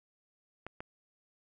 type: clicks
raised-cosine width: 0.5 ms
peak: -26 dBFS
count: 2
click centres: 0.666 / 0.805 s
effects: none